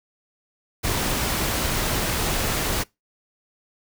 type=noise; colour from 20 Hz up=pink; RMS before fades=-24 dBFS; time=0.83-2.84 s; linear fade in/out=20 ms; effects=noise-tail reverb RT60 0.2 s tail -23 dB re dry